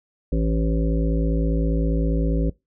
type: harmonic tone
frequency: 55 Hz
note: A1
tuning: in tune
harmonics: 1 / 3 / 5 / 7 / 9 / 10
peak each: -20 / -25 / -27 / -32 / -32 / -35 dBFS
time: 0.32-2.5 s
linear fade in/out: 5 ms
effects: noise-tail reverb RT60 0.2 s tail -22 dB re dry